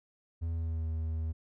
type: tone with pitch glide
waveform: triangle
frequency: 82.8 to 80.07 Hz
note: E2 to E2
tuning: +8 to -50 cents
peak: -29 dBFS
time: 0.41-1.33 s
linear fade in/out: 20 ms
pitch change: -58 cents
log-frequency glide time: 0.52-0.87 s
effects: none